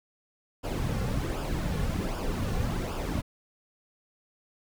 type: noise with flanger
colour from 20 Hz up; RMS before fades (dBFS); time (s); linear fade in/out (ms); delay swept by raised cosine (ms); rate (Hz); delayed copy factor
brown; -30; 0.63-3.22; 20; 0.49 to 3.19; 1.3; -0.6
effects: none